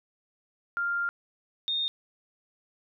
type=tone pair in turn; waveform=sine; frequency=1396.9 / 3673 Hz; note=F6 / A#7; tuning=0 / -26 cents; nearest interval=octave + perfect fourth; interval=1674 cents; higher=second; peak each=-26 dBFS; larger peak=neither; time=0.77-1.09 / 1.68-1.88 s; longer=first; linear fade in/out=0 ms; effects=none